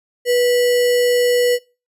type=tone with sample-and-hold; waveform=sine; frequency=488.7 Hz; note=B4; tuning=18 cents flat; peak=-12 dBFS; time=0.25-1.59 s; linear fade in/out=50 ms; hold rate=2450 Hz; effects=noise-tail reverb RT60 0.3 s tail -21 dB re dry + resampled to 32000 Hz